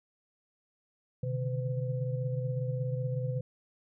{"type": "tone cluster", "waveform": "sine", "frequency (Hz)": [127.5, 143.9, 152.7, 507], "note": ["C3", "D3", "D#3", "B4"], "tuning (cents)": [-44, -35, -32, 45], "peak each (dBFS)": [-31, -40, -40, -38], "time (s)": [1.23, 3.41], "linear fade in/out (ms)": 5, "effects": []}